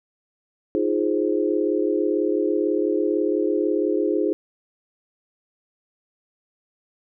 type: chord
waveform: sine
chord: F minor seventh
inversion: third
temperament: equal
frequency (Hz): 311.1 / 349.2 / 415.3 / 523.3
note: Eb4 / F4 / Ab4 / C5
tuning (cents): 0 / 0 / 0 / 0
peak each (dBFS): -24 / -24 / -23 / -28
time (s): 0.75-4.33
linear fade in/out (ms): 0
effects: none